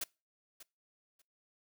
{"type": "noise with echo", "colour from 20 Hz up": "white", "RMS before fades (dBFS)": -37, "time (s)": [0.01, 0.04], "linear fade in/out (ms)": 5, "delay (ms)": 590, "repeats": 2, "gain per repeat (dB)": -15, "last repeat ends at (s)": 1.22, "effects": ["noise-tail reverb RT60 0.3 s tail -25 dB re dry"]}